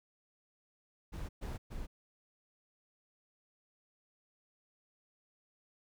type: noise bursts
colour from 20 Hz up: brown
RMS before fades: -41 dBFS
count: 3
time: 1.12-1.87 s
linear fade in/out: 20 ms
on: 170 ms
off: 120 ms
effects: none